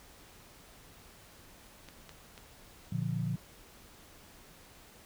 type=clicks; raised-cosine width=0.2 ms; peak=-31 dBFS; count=3; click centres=1.887 / 2.093 / 2.378 s
type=chord; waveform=sine; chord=Bb major; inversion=none; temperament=equal with one note detuned; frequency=118.03 / 146.83 / 174.61 Hz; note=Bb2 / D3 / F3; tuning=+22 / 0 / 0 cents; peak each=-35 dBFS; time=2.92-3.36 s; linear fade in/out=5 ms
effects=pink hiss -56 dBFS RMS until 5.05 s